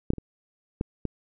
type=clicks; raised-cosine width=3 ms; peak=-9 / -15 / -23 / -13 / -15 dBFS; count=5; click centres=0.104 / 0.135 / 0.183 / 0.811 / 1.053 s; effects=none